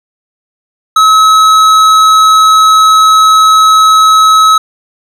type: tone with tanh clipping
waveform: sine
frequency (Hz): 1287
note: E6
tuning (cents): -42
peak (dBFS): -4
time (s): 0.96-4.58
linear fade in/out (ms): 5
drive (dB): 14
effects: none